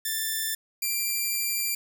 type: tone pair in turn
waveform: 5% pulse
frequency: 1771 / 2364 Hz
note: A6 / D7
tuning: +11 / +11 cents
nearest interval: perfect fourth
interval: 500 cents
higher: second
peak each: -16 dBFS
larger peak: neither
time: 0.05-0.55 / 0.82-1.75 s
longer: second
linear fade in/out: 5 ms
effects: none